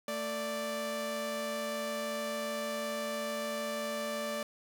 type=tone pair together; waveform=sawtooth; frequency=223.4 / 587.3 Hz; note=A3 / D5; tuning=+27 / 0 cents; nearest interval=octave + perfect fourth; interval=1673 cents; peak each=-36 / -31 dBFS; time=0.08-4.43 s; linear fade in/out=2 ms; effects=none